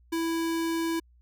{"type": "tone", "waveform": "square", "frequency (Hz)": 330, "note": "E4", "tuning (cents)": 2, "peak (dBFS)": -27, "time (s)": [0.12, 1], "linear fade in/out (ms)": 10, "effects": ["added 60 Hz sine -56 dBFS peak until 1.21 s"]}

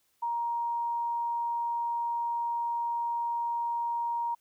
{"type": "tone", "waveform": "sine", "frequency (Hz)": 940, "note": "A#5", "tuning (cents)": 14, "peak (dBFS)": -28, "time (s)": [0.22, 4.35], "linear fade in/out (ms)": 10, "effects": ["white hiss -72 dBFS RMS until 4.4 s"]}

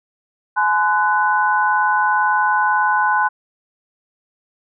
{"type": "tone cluster", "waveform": "sine", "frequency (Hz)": [846, 1024, 1487], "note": ["G#5", "C6", "F#6"], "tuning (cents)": [32, -38, 8], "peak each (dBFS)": -18, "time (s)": [0.56, 3.29], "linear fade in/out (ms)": 20, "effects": []}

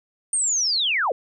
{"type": "linear sweep", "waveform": "sine", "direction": "down", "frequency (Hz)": [8890, 429.8], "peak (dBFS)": -19, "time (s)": [0.33, 1.12], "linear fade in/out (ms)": 2, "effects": []}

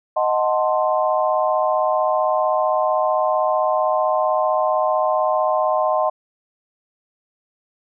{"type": "chord", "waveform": "sine", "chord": "D# diminished seventh", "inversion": "none", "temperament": "equal with one note detuned", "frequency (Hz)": [624.4, 740, 880, 1046.5], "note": ["D#5", "F#5", "A5", "C6"], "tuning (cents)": [6, 0, 0, 0], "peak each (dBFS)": [-19, -22, -25, -22], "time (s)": [0.16, 6.1], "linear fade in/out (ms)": 10, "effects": []}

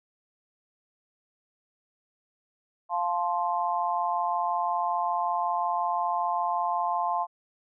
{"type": "chord", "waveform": "sine", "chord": "F major", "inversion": "none", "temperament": "just", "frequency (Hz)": [698.5, 873.1, 1047.7], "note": ["F5", "A5", "C6"], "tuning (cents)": [0, -14, 2], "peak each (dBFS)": -29, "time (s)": [2.89, 7.27], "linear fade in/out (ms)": 50, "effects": []}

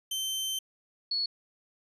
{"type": "tone pair in turn", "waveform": ["sawtooth", "sine"], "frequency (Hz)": [3100, 4384], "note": ["G7", "C#8"], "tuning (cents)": [-20, -20], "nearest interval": "tritone", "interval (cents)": 600, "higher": "second", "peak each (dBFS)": -27, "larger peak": "neither", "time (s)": [[0.11, 0.59], [1.11, 1.26]], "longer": "first", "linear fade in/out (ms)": 5, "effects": ["resampled to 32000 Hz"]}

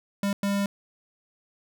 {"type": "tone bursts at uneven times", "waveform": "square", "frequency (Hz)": 200, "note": "G3", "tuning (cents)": 35, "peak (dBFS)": -24, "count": 2, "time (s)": [[0.23, 0.33], [0.43, 0.66]], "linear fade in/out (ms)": 2, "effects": []}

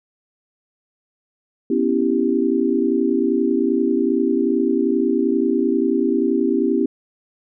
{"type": "chord", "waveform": "sine", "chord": "C# half-diminished seventh", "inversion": "third", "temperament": "equal", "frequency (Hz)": [246.9, 277.2, 329.6, 392], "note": ["B3", "C#4", "E4", "G4"], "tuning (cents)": [0, 0, 0, 0], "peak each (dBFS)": -21, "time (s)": [1.7, 6.86], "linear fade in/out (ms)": 5, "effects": []}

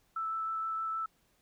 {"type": "tone with vibrato", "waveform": "sine", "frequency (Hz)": 1318.5, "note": "E6", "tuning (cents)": 0, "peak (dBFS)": -32, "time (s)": [0.16, 1.06], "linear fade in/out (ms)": 5, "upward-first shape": "sine", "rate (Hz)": 6.4, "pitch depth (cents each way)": 8, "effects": ["pink hiss -71 dBFS RMS until 1.41 s"]}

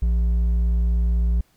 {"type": "tone with hard clipping", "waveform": "sine", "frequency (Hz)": 58, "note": "A#1", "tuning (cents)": -8, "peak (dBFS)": -18, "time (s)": [0.02, 1.41], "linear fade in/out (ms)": 5, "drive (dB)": 4, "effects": ["pink hiss -62 dBFS RMS until 1.56 s"]}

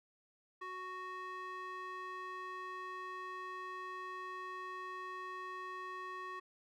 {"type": "tone with band-pass filter", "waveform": "square", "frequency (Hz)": 370, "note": "F#4", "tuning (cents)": 0, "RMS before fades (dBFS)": -45, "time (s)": [0.61, 6.4], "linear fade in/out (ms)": 10, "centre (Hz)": 1400, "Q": 5, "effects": []}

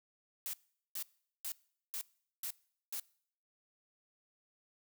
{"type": "noise bursts", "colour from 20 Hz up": "blue", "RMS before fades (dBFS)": -40, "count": 6, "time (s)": [0.46, 2.998], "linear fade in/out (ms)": 0, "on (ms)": 73, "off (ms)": 420, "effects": ["noise-tail reverb RT60 0.6 s tail -23 dB re dry"]}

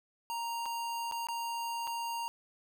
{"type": "tone with dropouts", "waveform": "square", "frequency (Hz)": 932.3, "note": "A#5", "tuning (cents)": 0, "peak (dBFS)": -35, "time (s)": [0.3, 2.28], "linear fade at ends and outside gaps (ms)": 0, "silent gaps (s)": [[0.657, 0.661], [1.113, 1.122], [1.27, 1.286], [1.871, 1.875]], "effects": []}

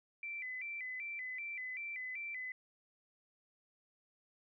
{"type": "tone with vibrato", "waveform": "sine", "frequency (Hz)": 2174, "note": "C#7", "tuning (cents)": -34, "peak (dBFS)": -40, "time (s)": [0.23, 2.52], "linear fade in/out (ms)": 2, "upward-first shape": "square", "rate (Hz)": 2.6, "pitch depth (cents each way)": 130, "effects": []}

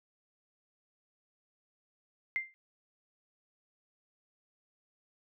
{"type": "tone with exponential decay", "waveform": "sine", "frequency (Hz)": 2093, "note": "C7", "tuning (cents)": 0, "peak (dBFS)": -26, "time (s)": [2.36, 2.54], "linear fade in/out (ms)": 0, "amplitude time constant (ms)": 38, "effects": []}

